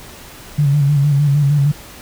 sine tone with vibrato, 143.5 Hz, D3, 40 cents flat, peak -10 dBFS, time 0.58-1.72 s, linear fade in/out 10 ms, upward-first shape square, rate 6.5 Hz, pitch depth 48 cents each way, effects pink hiss -37 dBFS RMS until 2.01 s

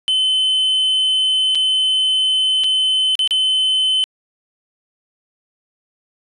triangle tone with dropouts, 3052 Hz, G7, 47 cents flat, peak -12 dBFS, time 0.08-4.04 s, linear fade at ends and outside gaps 0 ms, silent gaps 1.549-1.554 / 2.637-2.642 / 3.153-3.192 / 3.275-3.309 s, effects resampled to 24000 Hz

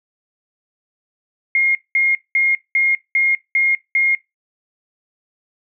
sine tone bursts, 2137 Hz, C7, 36 cents sharp, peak -12 dBFS, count 7, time 1.55-4.15 s, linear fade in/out 2 ms, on 200 ms, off 200 ms, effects noise-tail reverb RT60 0.2 s tail -22 dB re dry

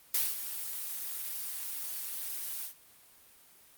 blue noise with ADSR envelope, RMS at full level -27 dBFS, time 0.14-2.74 s, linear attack 5 ms, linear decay 200 ms, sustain -11 dB, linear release 100 ms, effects white hiss -59 dBFS RMS until 3.77 s + Opus 32 kbps

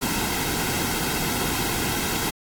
pink noise with comb filter, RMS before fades -25 dBFS, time 0.01-2.31 s, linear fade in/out 20 ms, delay 1.7 ms, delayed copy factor -0.6, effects AAC 64 kbps

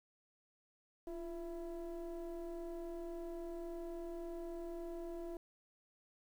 sine tone with frequency modulation, 343.9 Hz, F4, 27 cents flat, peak -40 dBFS, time 1.07-5.37 s, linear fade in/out 2 ms, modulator 323 Hz, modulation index 0.9, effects tanh soft clip ceiling -40 dBFS + 11-bit

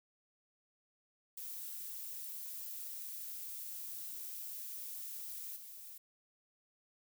violet noise with level steps, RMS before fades -45 / -51 dBFS, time 1.37-5.98 s, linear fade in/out 5 ms, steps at 5.56 s, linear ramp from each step 5 ms, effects none

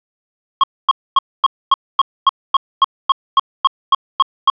square tone bursts, 1085 Hz, C#6, 37 cents flat, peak -7 dBFS, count 15, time 0.61-4.5 s, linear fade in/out 2 ms, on 26 ms, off 250 ms, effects resampled to 8000 Hz + 7-bit

